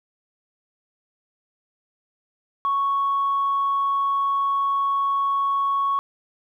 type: tone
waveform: sine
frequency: 1108.7 Hz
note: C#6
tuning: in tune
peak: -18 dBFS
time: 2.65-5.99 s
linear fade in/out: 0 ms
effects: tanh soft clip ceiling -15 dBFS + 10-bit